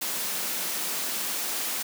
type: high-pass noise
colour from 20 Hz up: white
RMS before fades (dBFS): -30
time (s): 0.01-1.83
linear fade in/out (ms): 10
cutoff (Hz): 160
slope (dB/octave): 96
effects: none